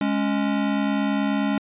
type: tone pair together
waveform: square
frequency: 207.6 / 277.2 Hz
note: G#3 / C#4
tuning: 0 / 0 cents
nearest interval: perfect fourth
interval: 500 cents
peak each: -24 dBFS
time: 0.01-1.58 s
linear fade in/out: 2 ms
effects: resampled to 8000 Hz